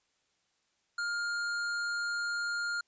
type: tone with hard clipping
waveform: sine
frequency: 1409 Hz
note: F6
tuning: 15 cents sharp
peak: -33 dBFS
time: 0.98-2.81 s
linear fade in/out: 5 ms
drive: 15 dB
effects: white hiss -75 dBFS RMS until 2.87 s + resampled to 16000 Hz